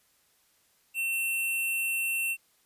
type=tone; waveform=square; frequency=2700 Hz; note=E7; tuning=41 cents sharp; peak=-28 dBFS; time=0.94-2.37 s; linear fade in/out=50 ms
type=band-pass noise; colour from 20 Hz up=white; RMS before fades=-41 dBFS; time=1.12-2.31 s; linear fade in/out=5 ms; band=9300 to 13000 Hz; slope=48 dB/octave
effects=white hiss -67 dBFS RMS until 2.65 s + resampled to 32000 Hz